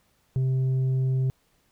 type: tone with tanh clipping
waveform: sine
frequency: 130.81 Hz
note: C3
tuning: in tune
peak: -22 dBFS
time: 0.36-1.3 s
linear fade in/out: 0 ms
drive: 4 dB
effects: pink hiss -67 dBFS RMS until 1.71 s